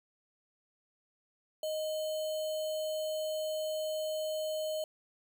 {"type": "tone with sample-and-hold", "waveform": "sine", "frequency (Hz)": 622, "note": "D#5", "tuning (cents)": -1, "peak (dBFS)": -32, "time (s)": [1.63, 4.84], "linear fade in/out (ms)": 2, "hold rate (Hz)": 3675, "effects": []}